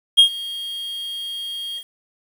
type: tone with ADSR envelope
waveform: triangle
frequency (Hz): 3246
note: G#7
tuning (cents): -40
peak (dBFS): -4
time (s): 0.17-1.84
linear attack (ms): 21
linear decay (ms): 96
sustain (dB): -21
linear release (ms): 71
effects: 7-bit